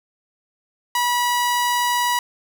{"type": "tone", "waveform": "sawtooth", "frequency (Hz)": 972, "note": "B5", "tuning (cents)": -28, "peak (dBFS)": -14, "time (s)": [0.95, 2.19], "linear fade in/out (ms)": 2, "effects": []}